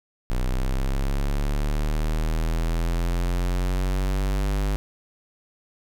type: linear sweep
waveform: square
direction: up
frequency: 30.87 to 50.4 Hz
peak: -22 dBFS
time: 0.3-4.76 s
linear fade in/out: 0 ms
effects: none